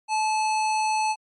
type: tone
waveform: square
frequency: 866 Hz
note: A5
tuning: 28 cents flat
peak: -22 dBFS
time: 0.08-1.16 s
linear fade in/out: 50 ms
effects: MP3 48 kbps